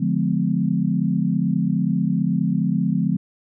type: chord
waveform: sine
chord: D diminished seventh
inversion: none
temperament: just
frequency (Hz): 146.83 / 176.2 / 211.4 / 253.7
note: D3 / F3 / Ab3 / Cb4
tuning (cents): 0 / +16 / +31 / +47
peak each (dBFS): -25 / -21 / -23 / -25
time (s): 0-3.17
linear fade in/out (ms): 10
effects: none